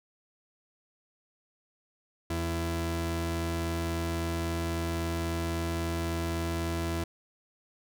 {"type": "tone pair together", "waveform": "sawtooth", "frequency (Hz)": [83.7, 167.4], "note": ["E2", "E3"], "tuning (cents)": [27, 27], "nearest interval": "octave", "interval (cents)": 1200, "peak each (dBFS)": -27, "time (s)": [2.3, 7.04], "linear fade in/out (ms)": 5, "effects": []}